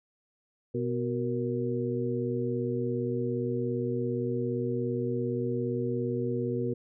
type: harmonic tone with a mistuned harmonic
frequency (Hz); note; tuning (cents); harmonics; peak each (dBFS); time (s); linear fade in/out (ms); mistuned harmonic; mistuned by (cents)
123.5; B2; 0; 1 / 2 / 3 / 4; -33 / -33 / -33 / -33; 0.74-6.74; 10; 4; -94
effects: none